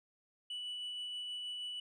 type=tone with tremolo; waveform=sine; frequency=2960 Hz; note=F#7; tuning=in tune; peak=-36 dBFS; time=0.5-1.8 s; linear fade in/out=5 ms; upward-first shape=sine; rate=6.3 Hz; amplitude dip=25%; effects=tanh soft clip ceiling -38 dBFS